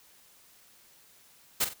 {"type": "noise with echo", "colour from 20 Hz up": "white", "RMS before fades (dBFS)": -26, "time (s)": [1.6, 1.65], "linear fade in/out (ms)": 10, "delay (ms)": 45, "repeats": 2, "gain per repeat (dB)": -9, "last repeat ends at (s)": 1.74, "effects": ["white hiss -59 dBFS RMS until 1.8 s"]}